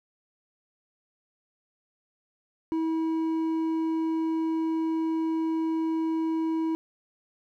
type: tone with hard clipping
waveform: sine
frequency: 322.9 Hz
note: E4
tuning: 36 cents flat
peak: -26 dBFS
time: 2.72-6.75 s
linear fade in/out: 0 ms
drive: 5 dB
effects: none